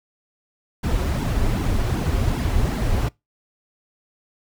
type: noise with flanger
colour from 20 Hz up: brown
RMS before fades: -21 dBFS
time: 0.83-3.09 s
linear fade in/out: 10 ms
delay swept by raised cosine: 1.6 to 6.7 ms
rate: 2.6 Hz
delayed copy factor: -0.7
effects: noise-tail reverb RT60 0.2 s tail -24 dB re dry